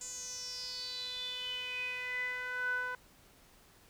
sawtooth tone with band-pass filter sweep, 499.9 Hz, B4, 21 cents sharp, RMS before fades -39 dBFS, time 0.01-2.95 s, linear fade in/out 2 ms, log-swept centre 7200 to 1300 Hz, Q 8.7, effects pink hiss -62 dBFS RMS until 3.89 s

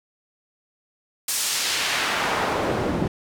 pink noise with band-pass filter sweep, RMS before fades -24 dBFS, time 1.28-3.08 s, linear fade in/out 5 ms, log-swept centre 9800 to 230 Hz, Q 0.76, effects none

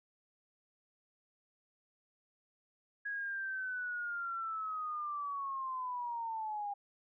sine linear sweep, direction down, 1661.2 to 802 Hz, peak -36 dBFS, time 3.05-6.74 s, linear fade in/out 10 ms, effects none

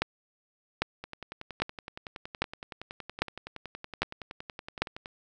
two click trains, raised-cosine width 0.3 ms, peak -23 / -9 dBFS, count 44 / 7, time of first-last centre 1.04-5.059 / 0.02-4.82 s, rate 10.7 / 1.25 Hz, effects none

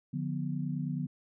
sine chord, B diminished, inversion first, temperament just, 148.16 / 177.8 / 246.9 Hz, D3 / F3 / B3, +16 / +31 / 0 cents, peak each -34 / -36 / -37 dBFS, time 0.13-1.07 s, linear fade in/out 10 ms, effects none

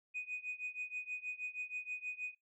sine tone with tremolo, 2489 Hz, D#7, in tune, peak -35 dBFS, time 0.14-2.35 s, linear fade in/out 20 ms, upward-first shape triangle, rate 6.3 Hz, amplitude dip 95%, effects noise-tail reverb RT60 0.2 s tail -25 dB re dry + tanh soft clip ceiling -34 dBFS

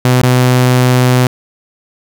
sawtooth tone with dropouts, 126.1 Hz, B2, 36 cents sharp, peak -3 dBFS, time 0.05-1.27 s, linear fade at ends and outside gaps 2 ms, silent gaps 0.218-0.23 s, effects none

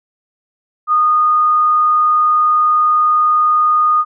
sine tone, 1230 Hz, D#6, 20 cents flat, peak -9 dBFS, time 0.87-4.05 s, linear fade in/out 50 ms, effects none

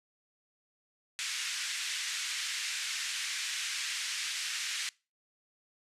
pink band-pass noise, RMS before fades -36 dBFS, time 1.19-4.89 s, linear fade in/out 0 ms, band 1800 to 8300 Hz, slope 24 dB/octave, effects noise-tail reverb RT60 0.3 s tail -24 dB re dry + resampled to 32000 Hz

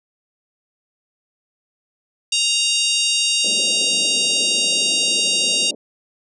harmonic tone, 932.3 Hz, A#5, in tune, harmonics 3 / 4 / 5 / 6 / 7 / 8 / 9 / 10, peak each -20 / -22 / -24 / -26 / -27 / -28 / -29 / -30 dBFS, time 2.32-5.71 s, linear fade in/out 5 ms
white band-pass noise, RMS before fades -34 dBFS, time 3.44-5.75 s, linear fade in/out 2 ms, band 180 to 630 Hz, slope 48 dB/octave
effects none

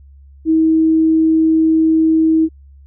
sine tone, 320 Hz, D#4, 49 cents sharp, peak -9 dBFS, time 0.45-2.49 s, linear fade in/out 50 ms, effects added 69 Hz sine -39 dBFS peak until 2.86 s

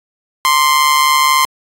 sawtooth tone with amplitude modulation, 1046.5 Hz, C6, in tune, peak -3 dBFS, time 0.45-1.45 s, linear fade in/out 0 ms, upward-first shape sine, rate 144 Hz, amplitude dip 55%, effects AAC 48 kbps

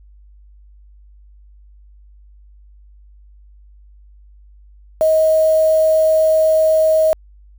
sine tone with quantisation, 632 Hz, D#5, 27 cents sharp, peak -10 dBFS, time 5.01-7.13 s, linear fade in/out 0 ms, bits 5, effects added 50 Hz sine -42 dBFS peak until 7.58 s

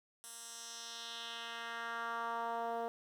10% pulse tone with band-pass filter sweep, 232 Hz, A#3, 8 cents flat, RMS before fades -42 dBFS, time 0.24-2.88 s, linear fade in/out 0 ms, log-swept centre 9900 to 570 Hz, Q 1.8, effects 11-bit

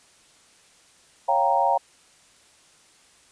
sine chord, G half-diminished seventh, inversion second, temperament equal, 554.4 / 698.5 / 784 / 932.3 Hz, Db5 / F5 / G5 / Bb5, 0 / 0 / 0 / 0 cents, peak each -26 / -24 / -23 / -22 dBFS, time 1.28-1.78 s, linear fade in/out 10 ms, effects white hiss -56 dBFS RMS until 3.31 s + resampled to 22050 Hz

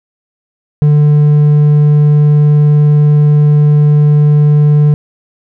sine tone with hard clipping, 148.3 Hz, D3, 17 cents sharp, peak -5 dBFS, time 0.82-4.94 s, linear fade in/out 0 ms, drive 3 dB, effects none

